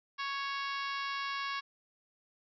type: harmonic tone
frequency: 554.4 Hz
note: C#5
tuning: in tune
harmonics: 2 / 3 / 4 / 5 / 6 / 7 / 8 / 9 / 10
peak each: -37 / -41 / -43 / -45 / -47 / -48 / -49 / -50 / -51 dBFS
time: 0.18-1.61 s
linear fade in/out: 20 ms
effects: none